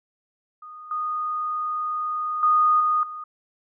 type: tone with level steps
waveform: sine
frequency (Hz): 1234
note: D#6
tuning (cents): -15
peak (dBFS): -38 / -24 / -15 / -18 / -32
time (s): 0.62-3.24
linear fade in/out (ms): 5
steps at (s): 0.91 / 2.43 / 2.8 / 3.03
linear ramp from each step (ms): 2
effects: none